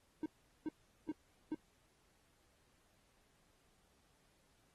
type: tone bursts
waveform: triangle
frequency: 311.1 Hz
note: D#4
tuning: in tune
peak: -34 dBFS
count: 4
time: 0.23-1.546 s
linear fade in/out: 2 ms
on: 29 ms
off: 400 ms
effects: pink hiss -74 dBFS RMS until 4.74 s + AAC 32 kbps